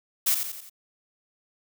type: noise with echo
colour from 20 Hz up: blue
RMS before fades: -22 dBFS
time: 0.26-0.35 s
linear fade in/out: 10 ms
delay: 87 ms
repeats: 4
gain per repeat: -6 dB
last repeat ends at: 0.698 s
effects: none